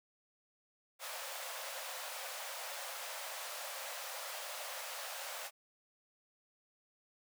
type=high-pass noise; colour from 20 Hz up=pink; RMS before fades=-44 dBFS; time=0.99-5.51 s; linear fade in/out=50 ms; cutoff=510 Hz; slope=96 dB/octave; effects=none